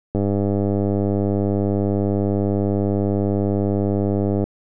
click train, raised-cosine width 2 ms, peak -8 dBFS, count 430, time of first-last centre 0.15-4.44 s, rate 100 Hz, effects none

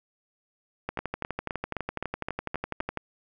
two click trains, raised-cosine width 0.5 ms, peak -15 / -15 dBFS, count 8 / 26, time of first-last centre 0.99-2.803 / 0.89-2.973 s, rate 3.86 / 12 Hz, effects none

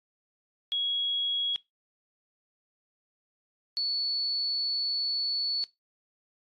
sine tone pair in turn, 3322 / 4434 Hz, G#7 / C#8, 0 / 0 cents, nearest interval perfect fourth, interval 500 cents, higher second, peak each -26 dBFS, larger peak neither, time 0.72-1.56 / 3.77-5.64 s, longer second, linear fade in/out 0 ms, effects noise-tail reverb RT60 0.2 s tail -21 dB re dry + AAC 32 kbps

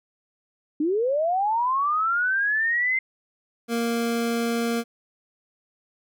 sine linear sweep, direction up, 285.6 to 2093 Hz, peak -20 dBFS, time 0.8-2.99 s, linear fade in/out 5 ms
25% pulse tone, 233.1 Hz, A#3, in tune, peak -19 dBFS, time 3.68-4.84 s, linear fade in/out 50 ms
effects none

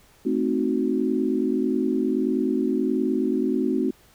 sine chord, A diminished seventh, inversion none, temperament equal, 220 / 261.6 / 311.1 / 370 Hz, A3 / C4 / Eb4 / Gb4, 0 / 0 / 0 / 0 cents, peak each -27 / -24 / -27 / -26 dBFS, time 0.25-3.91 s, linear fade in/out 10 ms, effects pink hiss -56 dBFS RMS until 4.14 s

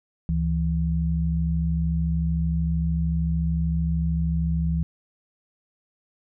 sine tone pair together, 71.02 / 164.3 Hz, C#2 / E3, +43 / -5 cents, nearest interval octave + minor third, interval 1452 cents, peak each -24 / -23 dBFS, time 0.29-4.83 s, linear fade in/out 0 ms, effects none

